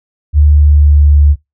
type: tone with pitch glide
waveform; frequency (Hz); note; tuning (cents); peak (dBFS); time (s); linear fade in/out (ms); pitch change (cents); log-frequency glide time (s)
sine; 74 to 72.9; D2 to D2; +14 to -12; -3; 0.33-1.36; 50; -26; 0.46-1.18
effects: noise-tail reverb RT60 0.2 s tail -24 dB re dry